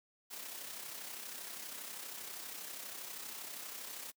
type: noise with amplitude modulation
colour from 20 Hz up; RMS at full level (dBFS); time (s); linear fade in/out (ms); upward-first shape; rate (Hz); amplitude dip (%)
white; -44; 0.3-4.12; 20; sine; 32.5; 45
effects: noise-tail reverb RT60 0.1 s tail -26 dB re dry + high-pass 200 Hz 12 dB/octave